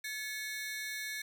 sawtooth ring-modulated tone, 1959 Hz, B6, 15 cents flat, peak -31 dBFS, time 0.04-1.22 s, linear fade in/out 5 ms, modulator 244 Hz, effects none

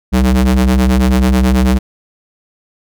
square ring-modulated tone, 62.7 Hz, B1, 27 cents sharp, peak -6 dBFS, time 0.12-1.79 s, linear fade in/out 20 ms, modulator 130 Hz, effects none

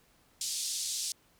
pink band-pass noise, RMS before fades -35 dBFS, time 0.41-1.12 s, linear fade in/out 2 ms, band 4200 to 9600 Hz, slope 24 dB/octave, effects pink hiss -66 dBFS RMS until 1.39 s

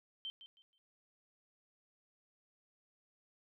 sine tone with echo, 3119 Hz, G7, 9 cents flat, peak -40 dBFS, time 0.25-0.3 s, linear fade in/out 0 ms, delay 160 ms, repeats 3, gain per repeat -12 dB, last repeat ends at 0.78 s, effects none

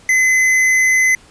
sine tone with hard clipping, 2037 Hz, C7, 47 cents flat, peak -12 dBFS, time 0.09-1.15 s, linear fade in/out 2 ms, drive 11 dB, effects pink hiss -46 dBFS RMS until 1.3 s + resampled to 22050 Hz

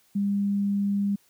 sine tone, 200.8 Hz, G3, 42 cents sharp, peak -22 dBFS, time 0.15-1.16 s, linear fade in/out 10 ms, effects white hiss -63 dBFS RMS until 1.29 s

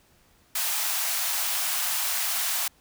white high-pass noise, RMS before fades -27 dBFS, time 0.55-2.68 s, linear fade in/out 5 ms, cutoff 630 Hz, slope 96 dB/octave, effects pink hiss -61 dBFS RMS until 2.8 s

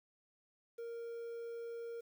triangle tone with quantisation, 466.2 Hz, A#4, in tune, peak -40 dBFS, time 0.78-2.01 s, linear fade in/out 10 ms, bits 11, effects none

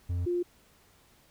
triangle / sine tone pair in turn, 88 / 352 Hz, F2 / F4, +14 / +14 cents, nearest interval 2 octaves, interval 2400 cents, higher second, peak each -26 dBFS, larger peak neither, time 0.09-0.26 / 0.26-0.43 s, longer neither, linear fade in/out 10 ms, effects pink hiss -62 dBFS RMS until 1.3 s

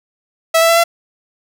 sawtooth tone with pitch steps, 654 / 662 / 670.1 / 678.2 Hz, E5 / E5 / E5 / E5, -14 / +7 / +28 / +49 cents, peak -5 dBFS, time 0.54-0.84 s, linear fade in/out 10 ms, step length 75 ms, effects none

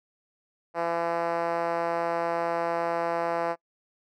5% pulse tone with band-pass filter, 168.9 Hz, E3, 42 cents sharp, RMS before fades -28 dBFS, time 0.74-3.56 s, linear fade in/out 50 ms, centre 630 Hz, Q 1.6, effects noise-tail reverb RT60 0.1 s tail -25 dB re dry

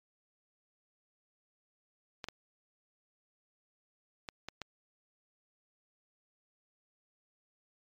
clicks, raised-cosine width 0.2 ms, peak -22 dBFS, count 5, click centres 2.242 / 2.286 / 4.288 / 4.486 / 4.617 s, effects low-pass 7000 Hz 12 dB/octave + MP3 96 kbps

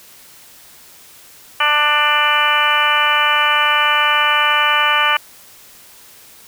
harmonic tone, 296.6 Hz, D4, 17 cents sharp, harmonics 2 / 3 / 4 / 5 / 6 / 7 / 8 / 9 / 10, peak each -28 / -21 / -17 / -20 / -21 / -27 / -19 / -28 / -19 dBFS, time 1.6-5.17 s, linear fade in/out 5 ms, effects white hiss -43 dBFS RMS until 6.47 s

